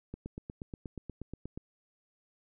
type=click train; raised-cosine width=3 ms; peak=-27 dBFS; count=13; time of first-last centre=0.14-1.575 s; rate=8.36 Hz; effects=none